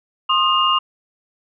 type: tone cluster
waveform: sine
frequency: 1060 / 1234 / 2826 Hz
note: C6 / D#6 / F7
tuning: +22 / -15 / +20 cents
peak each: -18 dBFS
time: 0.29-0.79 s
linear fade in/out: 10 ms
effects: none